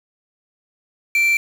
triangle tone with quantisation, 2345 Hz, D7, 3 cents flat, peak -12 dBFS, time 1.15-1.37 s, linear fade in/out 2 ms, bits 5, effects none

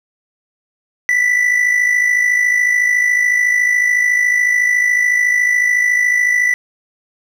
triangle tone with amplitude modulation, 1975.5 Hz, B6, in tune, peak -7 dBFS, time 1.09-6.54 s, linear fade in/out 0 ms, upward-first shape sine, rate 53.9 Hz, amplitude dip 55%, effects none

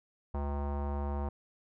square tone with low-pass filter, 71.4 Hz, D2, 48 cents flat, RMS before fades -34 dBFS, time 0.34-1.29 s, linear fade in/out 5 ms, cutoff 910 Hz, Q 2.8, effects none

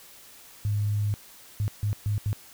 sine tone bursts at uneven times, 103.83 Hz, G#2, in tune, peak -23 dBFS, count 5, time 0.65-1.14 / 1.6-1.68 / 1.83-1.93 / 2.06-2.18 / 2.26-2.33 s, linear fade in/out 0 ms, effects white hiss -50 dBFS RMS until 2.53 s

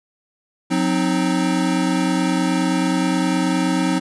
square chord, C diminished, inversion second, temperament equal with one note detuned, 181.4 / 261.6 / 311.1 Hz, Gb3 / C4 / Eb4, -34 / 0 / 0 cents, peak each -22 / -22 / -22 dBFS, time 0.7-4 s, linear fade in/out 20 ms, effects resampled to 24000 Hz

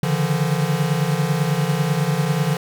square tone cluster, 142.3 / 152.4 / 170.4 Hz, C#3 / D#3 / F3, +46 / -36 / -42 cents, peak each -23 dBFS, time 0.03-2.57 s, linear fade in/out 2 ms, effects none

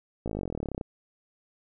slowing click train, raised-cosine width 2 ms, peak -19 dBFS, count 24, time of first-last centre 0.26-0.812 s, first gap 17 ms, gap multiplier 1.03, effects none

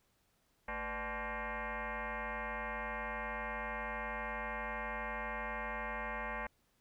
sine tone with frequency modulation, 493.9 Hz, B4, in tune, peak -37 dBFS, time 0.68-6.47 s, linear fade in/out 5 ms, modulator 272 Hz, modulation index 6.3, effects pink hiss -75 dBFS RMS until 6.8 s

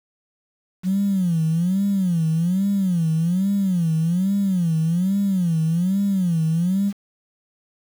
sine tone with vibrato, 178.9 Hz, F3, 42 cents sharp, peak -16 dBFS, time 0.83-6.93 s, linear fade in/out 50 ms, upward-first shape sine, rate 1.2 Hz, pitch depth 200 cents each way, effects tanh soft clip ceiling -13 dBFS + 7-bit

